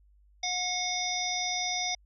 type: harmonic tone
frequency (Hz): 725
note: F#5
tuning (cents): -35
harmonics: 1 / 3 / 5 / 7 / 8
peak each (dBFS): -35 / -35 / -35 / -35 / -35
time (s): 0.43-1.95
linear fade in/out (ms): 5
effects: added 50 Hz sine -58 dBFS peak until 2.05 s